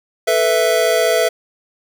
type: chord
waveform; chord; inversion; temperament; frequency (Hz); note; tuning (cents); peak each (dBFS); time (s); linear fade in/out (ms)
square; A suspended second; none; just; 440 / 495 / 660; A4 / B4 / E5; 0 / +4 / +2; -20 / -19 / -16; 0.27-1.29; 10
effects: none